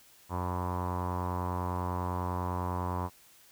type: tone with low-pass filter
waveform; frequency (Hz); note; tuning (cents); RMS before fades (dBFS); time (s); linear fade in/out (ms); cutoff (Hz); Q
sawtooth; 90; F#2; -47; -33; 0.29-3.1; 50; 1000; 6.2
effects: white hiss -59 dBFS RMS until 3.51 s